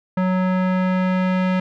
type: tone with low-pass filter sweep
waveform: square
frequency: 185 Hz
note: F#3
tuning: in tune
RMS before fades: -19 dBFS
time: 0.17-1.6 s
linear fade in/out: 5 ms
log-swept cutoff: 1500 to 2400 Hz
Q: 1.2
effects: none